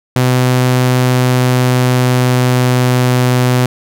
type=tone with pitch glide; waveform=sawtooth; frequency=126.5 to 125.41 Hz; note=B2 to B2; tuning=+42 to +27 cents; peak=-5 dBFS; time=0.16-3.66 s; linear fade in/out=2 ms; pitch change=-15 cents; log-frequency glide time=0.93-3.08 s; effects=none